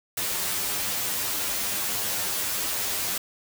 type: noise with comb filter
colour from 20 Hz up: white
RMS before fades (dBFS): -28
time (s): 0.17-3.18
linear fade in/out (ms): 5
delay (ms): 10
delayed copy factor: +0.7
effects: none